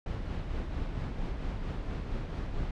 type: noise with tremolo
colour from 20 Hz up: brown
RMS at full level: -33 dBFS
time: 0.06-2.71 s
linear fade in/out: 2 ms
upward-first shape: sine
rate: 4.4 Hz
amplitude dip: 35%
effects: low-pass 4000 Hz 12 dB/octave